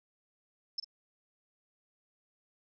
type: tone with echo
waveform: sine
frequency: 5274 Hz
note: E8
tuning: in tune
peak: -31 dBFS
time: 0.78-0.8 s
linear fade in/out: 5 ms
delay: 45 ms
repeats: 1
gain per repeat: -11 dB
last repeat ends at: 0.845 s
effects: none